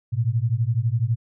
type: beating tone pair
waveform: sine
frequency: 110 / 122 Hz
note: A2 / B2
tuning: 0 / -21 cents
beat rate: 12 Hz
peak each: -22 dBFS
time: 0.12-1.16 s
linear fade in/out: 20 ms
effects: none